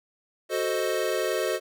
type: chord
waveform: square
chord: F# diminished seventh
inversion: none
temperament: equal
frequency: 370 / 440 / 523.3 / 622.3 Hz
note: F#4 / A4 / C5 / Eb5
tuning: 0 / 0 / 0 / 0 cents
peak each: -31 dBFS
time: 0.49-1.6 s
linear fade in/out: 50 ms
effects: none